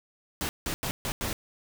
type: noise bursts at uneven times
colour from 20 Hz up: pink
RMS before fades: -31 dBFS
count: 5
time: 0.41-0.49 / 0.66-0.74 / 0.83-0.91 / 1.05-1.12 / 1.21-1.33 s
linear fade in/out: 0 ms
effects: none